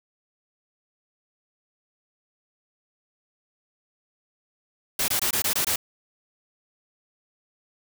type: noise bursts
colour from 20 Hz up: white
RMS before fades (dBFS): -24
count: 7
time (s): 4.99-5.76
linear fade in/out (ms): 5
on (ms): 92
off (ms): 21
effects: none